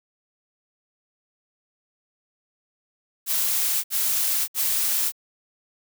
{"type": "noise bursts", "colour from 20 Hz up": "blue", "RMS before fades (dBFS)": -23, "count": 3, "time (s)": [3.26, 5.122], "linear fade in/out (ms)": 50, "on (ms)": 580, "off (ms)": 61, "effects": []}